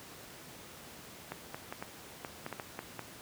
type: clicks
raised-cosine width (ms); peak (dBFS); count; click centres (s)
0.5; -23; 10; 1.32 / 1.545 / 1.725 / 1.825 / 2.248 / 2.464 / 2.527 / 2.598 / 2.791 / 2.993
effects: pink hiss -50 dBFS RMS until 3.21 s + high-pass 100 Hz 12 dB/octave